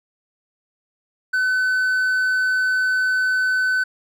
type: tone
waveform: triangle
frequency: 1512 Hz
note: F#6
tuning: 37 cents sharp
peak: -15 dBFS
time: 1.33-3.84 s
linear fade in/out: 10 ms
effects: none

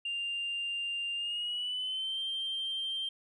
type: tone with pitch glide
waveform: sine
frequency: 2794 to 3154 Hz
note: F7 to G7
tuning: 0 to +10 cents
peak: -31 dBFS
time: 0.05-3.09 s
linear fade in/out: 5 ms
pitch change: +210 cents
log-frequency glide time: 1.15-2.21 s
effects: tanh soft clip ceiling -29 dBFS

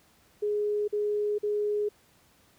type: tone bursts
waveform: sine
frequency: 416.6 Hz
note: G#4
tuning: 5 cents sharp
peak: -25 dBFS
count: 3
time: 0.42-1.89 s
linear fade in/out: 10 ms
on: 460 ms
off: 45 ms
effects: pink hiss -62 dBFS RMS until 2.58 s + high-pass 60 Hz 12 dB/octave

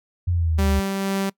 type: exponential sweep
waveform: sine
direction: down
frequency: 89.8 to 71.1 Hz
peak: -18 dBFS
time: 0.27-0.8 s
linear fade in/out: 10 ms
type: tone with tremolo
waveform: sawtooth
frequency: 195.1 Hz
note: G3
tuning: 8 cents flat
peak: -17 dBFS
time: 0.58-1.3 s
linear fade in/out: 10 ms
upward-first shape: sine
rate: 2.1 Hz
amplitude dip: 25%
effects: noise-tail reverb RT60 0.1 s tail -23 dB re dry

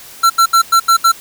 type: tone bursts at uneven times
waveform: square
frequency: 1352 Hz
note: E6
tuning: 43 cents sharp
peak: -7 dBFS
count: 6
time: 0.23-0.3 / 0.38-0.46 / 0.53-0.62 / 0.72-0.8 / 0.88-0.97 / 1.04-1.12 s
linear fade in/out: 10 ms
effects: white hiss -36 dBFS RMS until 1.2 s

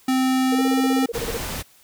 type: tone with pitch glide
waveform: square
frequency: 260 to 264.5 Hz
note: C4 to C4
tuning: -11 to +19 cents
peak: -18 dBFS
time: 0.08-1.06 s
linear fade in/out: 5 ms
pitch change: +30 cents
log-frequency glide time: 0.55-0.61 s
type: tone bursts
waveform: sine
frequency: 466.2 Hz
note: A#4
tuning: in tune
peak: -24 dBFS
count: 14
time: 0.52-1.372 s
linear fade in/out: 5 ms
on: 33 ms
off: 30 ms
type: noise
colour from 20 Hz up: pink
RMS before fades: -29 dBFS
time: 1.13-1.63 s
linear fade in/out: 20 ms
effects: white hiss -54 dBFS RMS until 1.83 s

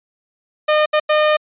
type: tone bursts at uneven times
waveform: sawtooth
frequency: 609 Hz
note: D#5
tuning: 37 cents flat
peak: -8 dBFS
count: 3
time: 0.68-0.86 / 0.93-1 / 1.09-1.37 s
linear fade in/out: 10 ms
effects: resampled to 8000 Hz

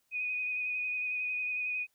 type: tone with vibrato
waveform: sine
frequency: 2489 Hz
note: D#7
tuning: in tune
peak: -31 dBFS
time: 0.11-1.87 s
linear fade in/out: 50 ms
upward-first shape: sine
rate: 11 Hz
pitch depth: 21 cents each way
effects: white hiss -75 dBFS RMS until 1.94 s

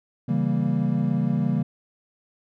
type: chord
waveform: triangle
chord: C# diminished seventh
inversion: none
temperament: equal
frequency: 138.59 / 164.81 / 196 / 233.1 Hz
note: C#3 / E3 / G3 / Bb3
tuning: 0 / 0 / 0 / 0 cents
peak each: -24 dBFS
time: 0.28-1.63 s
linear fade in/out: 10 ms
effects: none

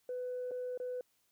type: tone with dropouts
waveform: sine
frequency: 499.4 Hz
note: B4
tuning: 19 cents sharp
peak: -35 dBFS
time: 0.09-1.01 s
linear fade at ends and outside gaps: 2 ms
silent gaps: 0.51-0.515 / 0.776-0.8 s
effects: tanh soft clip ceiling -33 dBFS + white hiss -75 dBFS RMS until 1.31 s

